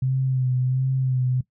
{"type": "tone with vibrato", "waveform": "sine", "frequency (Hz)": 129.5, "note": "C3", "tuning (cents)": -17, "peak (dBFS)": -19, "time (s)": [0.02, 1.41], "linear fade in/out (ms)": 5, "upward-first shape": "sine", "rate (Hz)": 1.4, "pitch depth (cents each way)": 36, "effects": ["noise-tail reverb RT60 0.1 s tail -18 dB re dry"]}